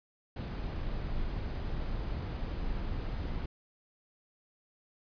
brown noise, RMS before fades -35 dBFS, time 0.36-3.46 s, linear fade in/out 5 ms, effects resampled to 11025 Hz

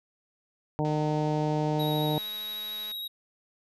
harmonic tone, 152 Hz, D#3, 40 cents flat, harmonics 1 / 2 / 3 / 4 / 5 / 6, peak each -28 / -31 / -33 / -34 / -35 / -36 dBFS, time 0.79-2.18 s, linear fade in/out 0 ms
click train, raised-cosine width 0.2 ms, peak -30 dBFS, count 441, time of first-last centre 0.85-2.916 s, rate 213 Hz
square tone with vibrato, 3817 Hz, A#7, 40 cents sharp, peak -34 dBFS, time 1.79-3.08 s, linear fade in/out 10 ms, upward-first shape sine, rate 13 Hz, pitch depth 13 cents each way
effects none

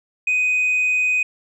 sine tone, 2500 Hz, D#7, 8 cents sharp, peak -14 dBFS, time 0.27-1.23 s, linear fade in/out 5 ms, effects tanh soft clip ceiling -14 dBFS

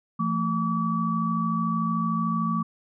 sine tone cluster, 170.8 / 224.2 / 1146 Hz, F3 / A3 / D6, -38 / +33 / -43 cents, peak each -27 dBFS, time 0.19-2.63 s, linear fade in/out 10 ms, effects none

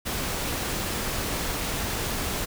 pink noise, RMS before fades -29 dBFS, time 0.05-2.46 s, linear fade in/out 20 ms, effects none

